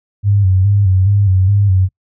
sine tone with vibrato, 97.4 Hz, G2, 11 cents flat, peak -8 dBFS, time 0.23-1.89 s, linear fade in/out 50 ms, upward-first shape square, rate 2.4 Hz, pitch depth 66 cents each way, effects noise-tail reverb RT60 0.1 s tail -24 dB re dry

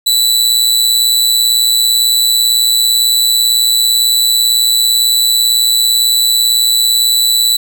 sawtooth tone with amplitude modulation, 3969 Hz, B7, 8 cents sharp, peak -3 dBFS, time 0.06-7.57 s, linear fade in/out 10 ms, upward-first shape sine, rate 118 Hz, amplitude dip 55%, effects none

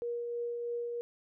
sine tone with tremolo, 475 Hz, A#4, 33 cents sharp, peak -32 dBFS, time 0.02-1.01 s, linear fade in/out 0 ms, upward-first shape triangle, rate 3.1 Hz, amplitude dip 30%, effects none

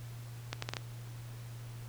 accelerating click train, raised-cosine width 0.2 ms, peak -17 dBFS, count 5, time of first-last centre 0.53-0.768 s, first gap 94 ms, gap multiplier 0.7, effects added 118 Hz sine -43 dBFS peak until 1.88 s + pink hiss -55 dBFS RMS until 1.88 s

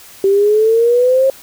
sine exponential sweep, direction up, 386.5 to 541 Hz, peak -8 dBFS, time 0.24-1.3 s, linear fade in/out 2 ms, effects white hiss -39 dBFS RMS until 1.42 s

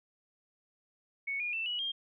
sine tone with pitch steps, 2217 / 2432 / 2667 / 2925 / 3209 Hz, C#7 / D#7 / E7 / F#7 / G7, 0 / -40 / +20 / -21 / +40 cents, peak -32 dBFS, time 1.27-1.92 s, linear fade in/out 10 ms, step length 130 ms, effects none

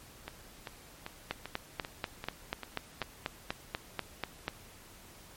two click trains, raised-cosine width 0.3 ms, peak -23 / -16 dBFS, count 8 / 14, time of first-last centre 0.28-3.025 / 1.31-4.481 s, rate 2.55 / 4.1 Hz, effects pink hiss -54 dBFS RMS until 5.36 s + MP3 64 kbps

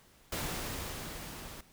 pink noise with level ramp, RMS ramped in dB -35 to -47 dBFS, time 0.32-1.61 s, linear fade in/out 5 ms, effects pink hiss -62 dBFS RMS until 1.72 s

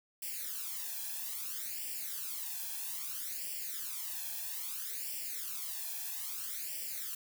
blue noise with flanger, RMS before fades -40 dBFS, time 0.22-7.15 s, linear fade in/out 5 ms, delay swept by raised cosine 0.38 to 1.21 ms, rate 0.61 Hz, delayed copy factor +0.95, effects none

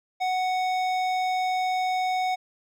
sine tone with hard clipping, 741 Hz, F#5, 2 cents sharp, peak -25 dBFS, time 0.2-2.36 s, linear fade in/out 20 ms, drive 13 dB, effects none

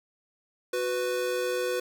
square tone pair together, 367.6 / 496.2 Hz, F#4 / B4, -11 / +8 cents, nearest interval perfect fourth, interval 519 cents, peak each -32 / -29 dBFS, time 0.73-1.8 s, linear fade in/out 5 ms, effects none

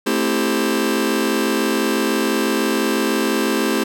sawtooth chord, A minor seventh, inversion none, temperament just, 220 / 264 / 330 / 396 Hz, A3 / C4 / E4 / G4, 0 / +16 / +2 / +18 cents, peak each -18 dBFS, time 0.06-3.84 s, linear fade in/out 10 ms, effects none

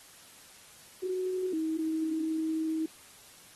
sine tone pair in turn, 370 / 318.4 Hz, F#4 / D#4, 0 / +40 cents, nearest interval minor third, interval 260 cents, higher first, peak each -29 / -28 dBFS, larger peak second, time 1.03-1.53 / 1.53-2.86 s, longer second, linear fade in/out 5 ms, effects white hiss -54 dBFS RMS until 3.55 s + AAC 32 kbps

